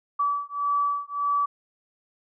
sine beating tone pair, 1149 / 1150.7 Hz, D6 / D6, -38 / -36 cents, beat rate 1.7 Hz, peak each -26 dBFS, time 0.19-1.46 s, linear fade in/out 10 ms, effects none

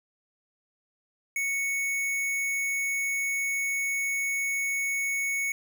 square tone, 2217 Hz, C#7, in tune, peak -27 dBFS, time 1.36-5.52 s, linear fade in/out 2 ms, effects none

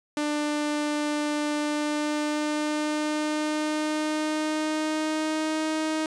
sawtooth tone with pitch glide, 297.4 to 313.3 Hz, D4 to D#4, +22 to +12 cents, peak -21 dBFS, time 0.17-6.06 s, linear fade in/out 2 ms, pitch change +90 cents, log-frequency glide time 1.57-5.68 s, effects resampled to 22050 Hz

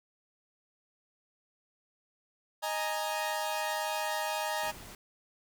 sawtooth chord, D# suspended fourth, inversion none, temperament equal, 622.3 / 830.6 / 932.3 Hz, D#5 / G#5 / A#5, 0 / 0 / 0 cents, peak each -32 dBFS, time 2.62-4.72 s, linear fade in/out 20 ms
pink noise, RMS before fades -48 dBFS, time 4.63-4.95 s, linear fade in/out 2 ms
effects none

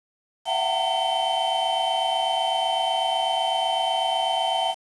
triangle tone cluster, 669 / 741 / 769 / 906 / 3082 Hz, E5 / F#5 / G5 / A#5 / G7, +25 / +2 / -33 / -50 / -30 cents, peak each -26 dBFS, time 0.45-4.75 s, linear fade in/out 50 ms, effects resampled to 22050 Hz + 7-bit

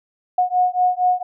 sine beating tone pair, 725 / 729.3 Hz, F#5 / F#5, -35 / -25 cents, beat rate 4.3 Hz, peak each -18 dBFS, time 0.38-1.23 s, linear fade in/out 5 ms, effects none

